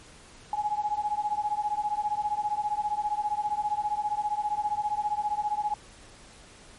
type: beating tone pair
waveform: sine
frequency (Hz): 830.6 / 845.6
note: G#5 / G#5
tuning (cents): 0 / +31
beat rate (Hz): 15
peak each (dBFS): -29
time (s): 0.53-5.74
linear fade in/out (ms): 2
effects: pink hiss -51 dBFS RMS until 6.78 s + MP3 48 kbps